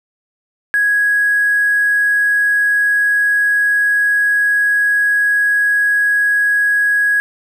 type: tone with hard clipping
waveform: triangle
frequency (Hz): 1661.2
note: G#6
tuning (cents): 0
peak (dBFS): -11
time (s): 0.74-7.2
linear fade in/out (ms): 0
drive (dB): 3
effects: none